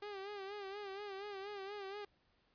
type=tone with vibrato; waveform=sawtooth; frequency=400 Hz; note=G4; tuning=35 cents sharp; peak=-40 dBFS; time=0.02-2.05 s; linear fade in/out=5 ms; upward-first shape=sine; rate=4.2 Hz; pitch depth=75 cents each way; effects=pink hiss -75 dBFS RMS until 2.54 s + resampled to 11025 Hz